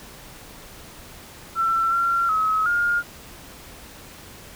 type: tone with pitch steps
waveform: sine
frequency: 1343 / 1372 / 1282 / 1416 Hz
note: E6 / F6 / E6 / F6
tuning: +32 / -31 / -49 / +23 cents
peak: -18 dBFS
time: 1.55-3.03 s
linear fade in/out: 50 ms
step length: 370 ms
effects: pink hiss -43 dBFS RMS until 4.55 s